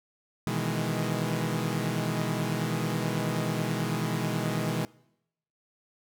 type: chord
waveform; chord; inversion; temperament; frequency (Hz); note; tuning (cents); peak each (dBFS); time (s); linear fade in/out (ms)
sawtooth; E major seventh; second; equal; 123.47 / 155.56 / 164.81 / 207.7; B2 / D#3 / E3 / G#3; 0 / 0 / 0 / 0; -29; 0.47-4.85; 0
effects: noise-tail reverb RT60 0.8 s tail -23 dB re dry